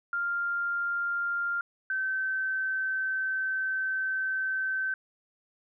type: tone pair in turn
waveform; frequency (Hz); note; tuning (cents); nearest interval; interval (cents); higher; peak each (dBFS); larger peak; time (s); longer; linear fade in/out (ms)
sine; 1396.9 / 1540.1; F6 / G6; 0 / -31; major second; 169; second; -27; neither; 0.13-1.61 / 1.9-4.94; second; 2
effects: none